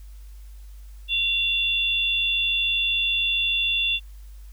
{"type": "tone pair together", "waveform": "sine", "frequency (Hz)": [2754, 3473], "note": ["F7", "A7"], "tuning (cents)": [-25, -23], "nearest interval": "major third", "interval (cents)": 402, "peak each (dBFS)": -23, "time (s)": [1.08, 4], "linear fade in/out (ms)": 50, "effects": ["added 50 Hz sine -39 dBFS peak until 4.52 s", "white hiss -59 dBFS RMS until 4.52 s"]}